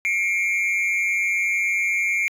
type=tone pair together; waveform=triangle; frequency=2158 / 2349 Hz; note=C#7 / D7; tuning=-47 / 0 cents; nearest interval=minor second; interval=147 cents; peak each=-19 dBFS; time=0.05-2.28 s; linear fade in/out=0 ms; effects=tanh soft clip ceiling -15 dBFS